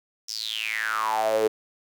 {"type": "tone with high-pass filter sweep", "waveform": "sawtooth", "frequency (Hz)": 110, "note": "A2", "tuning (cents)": 0, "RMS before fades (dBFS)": -26, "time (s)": [0.28, 1.48], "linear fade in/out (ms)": 10, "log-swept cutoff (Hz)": [5600, 410], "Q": 9.6, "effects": []}